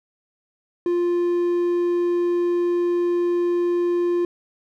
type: tone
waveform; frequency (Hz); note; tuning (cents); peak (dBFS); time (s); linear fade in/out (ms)
triangle; 349.5; F4; +1; -16; 0.86-4.25; 2
effects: none